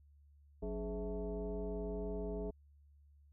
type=tone with frequency modulation; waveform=sine; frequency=185 Hz; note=F#3; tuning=in tune; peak=-37 dBFS; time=0.62-2.51 s; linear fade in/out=10 ms; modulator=234 Hz; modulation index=1.7; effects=added 72 Hz sine -61 dBFS peak until 3.32 s